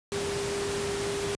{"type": "tone in noise", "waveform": "sine", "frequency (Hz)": 401.8, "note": "G4", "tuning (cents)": 43, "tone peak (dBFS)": -30, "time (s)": [0.12, 1.35], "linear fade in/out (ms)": 0, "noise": "pink", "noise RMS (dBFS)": -33, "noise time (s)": [0.12, 1.35], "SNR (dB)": 0, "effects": ["high-pass 80 Hz 12 dB/octave", "resampled to 22050 Hz"]}